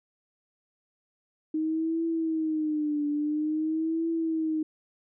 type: tone with vibrato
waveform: sine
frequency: 311.1 Hz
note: D#4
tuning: in tune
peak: -25 dBFS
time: 1.54-4.63 s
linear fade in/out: 5 ms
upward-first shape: triangle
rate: 0.49 Hz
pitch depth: 110 cents each way
effects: none